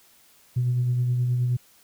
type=tone with tremolo; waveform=sine; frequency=123.47 Hz; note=B2; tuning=in tune; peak=-18 dBFS; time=0.56-1.57 s; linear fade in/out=10 ms; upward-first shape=sine; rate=9.5 Hz; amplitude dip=30%; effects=tanh soft clip ceiling -16 dBFS + white hiss -57 dBFS RMS until 1.83 s